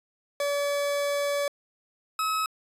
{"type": "tone pair in turn", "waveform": "40% pulse", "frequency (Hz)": [572, 1284.1], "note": ["D5", "E6"], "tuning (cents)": [-46, -46], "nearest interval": "octave + major second", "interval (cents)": 1400, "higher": "second", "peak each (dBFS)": -24, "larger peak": "neither", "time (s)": [[0.4, 1.48], [2.19, 2.46]], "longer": "first", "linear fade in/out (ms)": 2, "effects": ["resampled to 32000 Hz"]}